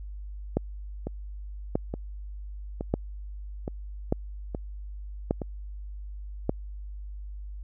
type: two click trains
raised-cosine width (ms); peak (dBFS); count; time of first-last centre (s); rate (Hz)
2; -10 / -18; 6 / 6; 0.57-6.494 / 1.07-5.418; 0.844 / 1.15
effects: added 50 Hz sine -36 dBFS peak until 7.63 s